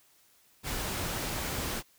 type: noise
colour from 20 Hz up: pink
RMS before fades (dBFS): -34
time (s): 0.63-1.83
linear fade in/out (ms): 50
effects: white hiss -64 dBFS RMS until 1.98 s